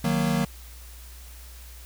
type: chord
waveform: square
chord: D# minor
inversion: none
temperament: equal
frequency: 155.56 / 185 / 233.1 Hz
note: D#3 / F#3 / A#3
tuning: 0 / 0 / 0 cents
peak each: -27 dBFS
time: 0.04-0.45 s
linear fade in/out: 5 ms
effects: added 60 Hz sine -42 dBFS peak until 1.85 s + white hiss -49 dBFS RMS until 1.85 s